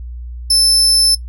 30% pulse tone, 5274 Hz, E8, in tune, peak -5 dBFS, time 0.5-1.15 s, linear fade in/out 5 ms, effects noise-tail reverb RT60 0.1 s tail -17 dB re dry + added 60 Hz sine -25 dBFS peak until 1.28 s

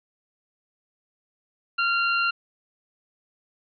25% pulse tone, 1384 Hz, F6, 16 cents flat, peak -17 dBFS, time 1.78-2.31 s, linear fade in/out 10 ms, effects resampled to 11025 Hz

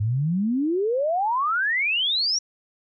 sine exponential sweep, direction up, 100 to 5810 Hz, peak -20 dBFS, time 0-2.39 s, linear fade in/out 10 ms, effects none

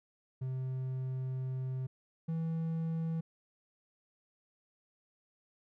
triangle tone pair in turn, 130 / 163.13 Hz, C3 / E3, -11 / -18 cents, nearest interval major third, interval 393 cents, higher second, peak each -32 / -30 dBFS, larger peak second, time 0.41-1.87 / 2.28-3.21 s, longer first, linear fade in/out 10 ms, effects none

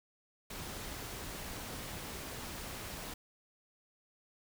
pink noise with amplitude modulation, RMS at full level -42 dBFS, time 0.5-3.14 s, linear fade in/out 5 ms, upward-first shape sine, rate 224 Hz, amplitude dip 35%, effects none

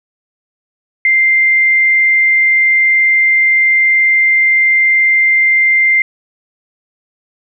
sine tone, 2093 Hz, C7, in tune, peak -7 dBFS, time 1.05-6.02 s, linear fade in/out 2 ms, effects none

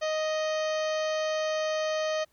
harmonic tone with a mistuned harmonic, 623 Hz, D#5, 2 cents sharp, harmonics 1 / 2 / 3 / 4 / 5 / 6 / 7 / 8 / 9 / 10, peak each -27 / -37 / -38 / -43 / -41 / -48 / -44 / -49 / -53 / -46 dBFS, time 0.01-2.25 s, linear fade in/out 20 ms, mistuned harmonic 9, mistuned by +18 cents, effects pink hiss -68 dBFS RMS until 2.32 s

